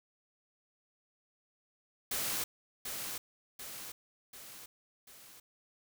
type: noise with echo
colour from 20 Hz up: white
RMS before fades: -35 dBFS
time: 2.11-2.44 s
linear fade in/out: 5 ms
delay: 740 ms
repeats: 4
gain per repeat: -5 dB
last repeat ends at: 5.4 s
effects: none